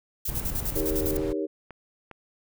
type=noise with tremolo; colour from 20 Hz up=violet; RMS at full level=-30 dBFS; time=0.25-1.17 s; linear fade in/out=5 ms; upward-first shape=square; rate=9.9 Hz; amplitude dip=75%
type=noise; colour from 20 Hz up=brown; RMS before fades=-32 dBFS; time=0.28-1.33 s; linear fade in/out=10 ms
type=chord; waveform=sine; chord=Eb dominant seventh; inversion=none; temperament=equal; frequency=311.1 / 392 / 466.2 / 554.4 Hz; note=Eb4 / G4 / Bb4 / Db5; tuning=0 / 0 / 0 / 0 cents; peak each=-30 / -30 / -33 / -35 dBFS; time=0.75-1.47 s; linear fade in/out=20 ms
type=clicks; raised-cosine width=0.5 ms; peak=-27 dBFS; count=2; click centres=1.707 / 2.113 s
effects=none